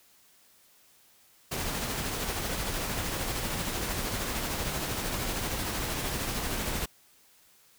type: noise with tremolo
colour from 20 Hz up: pink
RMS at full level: -31 dBFS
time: 1.51-6.86 s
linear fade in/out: 10 ms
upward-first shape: sine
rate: 13 Hz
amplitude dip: 30%
effects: white hiss -61 dBFS RMS until 7.78 s